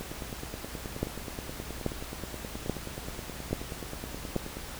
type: two click trains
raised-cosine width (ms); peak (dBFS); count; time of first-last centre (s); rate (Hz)
2; -24 / -14; 44 / 5; 0.01-4.57 / 1.03-4.363; 9.43 / 1.2
effects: added 60 Hz sine -47 dBFS peak until 4.79 s + pink hiss -42 dBFS RMS until 4.79 s